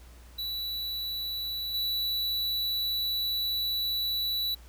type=tone with level steps; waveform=square; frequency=3945 Hz; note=B7; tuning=3 cents flat; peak=-32 / -28 dBFS; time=0.38-4.55 s; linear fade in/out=10 ms; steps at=1.74 s; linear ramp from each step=5 ms; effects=added 60 Hz sine -48 dBFS peak until 4.68 s + pink hiss -57 dBFS RMS until 4.68 s